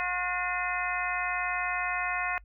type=harmonic tone with a mistuned harmonic; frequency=360 Hz; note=F#4; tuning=47 cents flat; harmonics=2 / 3 / 4 / 5 / 6 / 7; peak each=-35 / -35 / -35 / -35 / -35 / -35 dBFS; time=0-2.38 s; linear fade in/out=0 ms; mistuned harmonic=6; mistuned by=-81 cents; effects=noise-tail reverb RT60 0.1 s tail -26 dB re dry + added 50 Hz sine -50 dBFS peak until 2.44 s